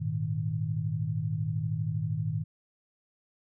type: chord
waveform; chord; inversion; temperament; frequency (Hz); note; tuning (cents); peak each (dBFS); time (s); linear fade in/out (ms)
sine; Ab suspended second; none; equal; 103.83 / 116.54 / 155.56; Ab2 / Bb2 / Eb3; 0 / 0 / 0; -33 / -33 / -31; 0-2.44; 20
effects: none